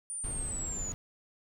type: linear sweep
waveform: sine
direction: down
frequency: 9410 to 6750 Hz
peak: -35 dBFS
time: 0.1-0.92 s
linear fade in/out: 0 ms
type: noise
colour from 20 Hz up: brown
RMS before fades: -39 dBFS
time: 0.24-0.94 s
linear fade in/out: 0 ms
effects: none